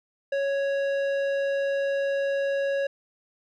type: tone with low-pass filter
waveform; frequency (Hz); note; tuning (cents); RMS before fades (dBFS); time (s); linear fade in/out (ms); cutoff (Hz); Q
square; 554.4; C#5; 0; -26; 0.32-2.87; 5; 2500; 0.65
effects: none